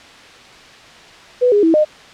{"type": "tone with pitch steps", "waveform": "sine", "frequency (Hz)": [495.6, 411.8, 326.4, 610], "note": ["B4", "G#4", "E4", "D#5"], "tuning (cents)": [6, -15, -17, -34], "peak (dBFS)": -9, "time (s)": [1.41, 1.85], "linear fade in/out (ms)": 20, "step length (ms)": 110, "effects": ["white hiss -40 dBFS RMS until 2.13 s", "low-pass 4000 Hz 12 dB/octave"]}